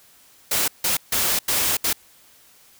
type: noise bursts at uneven times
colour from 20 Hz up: white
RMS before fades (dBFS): -21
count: 5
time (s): 0.51-0.68 / 0.84-0.97 / 1.12-1.39 / 1.48-1.77 / 1.84-1.93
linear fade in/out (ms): 5
effects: white hiss -53 dBFS RMS until 2.79 s